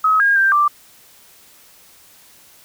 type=tone with pitch steps; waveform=sine; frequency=1276 / 1624 / 1577 / 1177 Hz; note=D#6 / G#6 / G6 / D6; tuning=+43 / -39 / +10 / +3 cents; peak=-11 dBFS; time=0.04-0.68 s; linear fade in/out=5 ms; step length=160 ms; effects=white hiss -48 dBFS RMS until 2.64 s